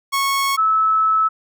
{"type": "tone pair in turn", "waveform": ["sawtooth", "sine"], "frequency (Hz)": [1101, 1302.2], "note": ["C#6", "E6"], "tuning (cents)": [-12, -22], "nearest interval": "minor third", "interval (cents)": 290, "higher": "second", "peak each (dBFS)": -13, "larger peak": "neither", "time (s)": [[0.12, 0.57], [0.57, 1.29]], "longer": "second", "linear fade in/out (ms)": 20, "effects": []}